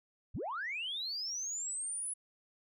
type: linear sweep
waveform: sine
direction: up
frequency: 33.93 to 10320 Hz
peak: -35 dBFS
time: 0.34-2.14 s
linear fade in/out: 10 ms
effects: tanh soft clip ceiling -31 dBFS